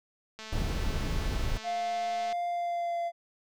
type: click train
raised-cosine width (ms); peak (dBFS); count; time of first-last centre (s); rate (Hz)
0.2; -26; 425; 0.39-2.326; 219
type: noise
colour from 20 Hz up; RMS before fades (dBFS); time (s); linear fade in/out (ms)
brown; -30; 0.52-1.58; 10
type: tone with pitch glide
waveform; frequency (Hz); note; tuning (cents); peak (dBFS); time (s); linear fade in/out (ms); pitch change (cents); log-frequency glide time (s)
triangle; 698.5 to 686.1; F5 to F5; 0 to -31; -27; 1.63-3.12; 50; -31; 2.47-2.99
effects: none